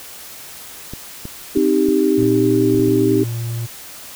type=clicks; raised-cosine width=3 ms; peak=-16 dBFS; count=8; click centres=0.936 / 1.254 / 1.574 / 1.887 / 2.23 / 2.745 / 2.793 / 2.883 s
type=chord; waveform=sine; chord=C minor; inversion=none; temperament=equal with one note detuned; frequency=260.7 / 311.1 / 392 Hz; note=C4 / Eb4 / G4; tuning=-6 / 0 / 0 cents; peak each=-19 / -16 / -16 dBFS; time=1.55-3.24 s; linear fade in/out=10 ms
type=tone; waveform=triangle; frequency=116.54 Hz; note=A#2; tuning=in tune; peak=-19 dBFS; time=2.17-3.67 s; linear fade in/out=20 ms
effects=white hiss -36 dBFS RMS until 4.15 s